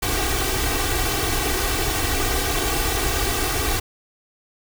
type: noise with comb filter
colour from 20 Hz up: pink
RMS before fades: -22 dBFS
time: 0.02-3.8 s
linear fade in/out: 10 ms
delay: 2.6 ms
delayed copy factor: +0.95
effects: none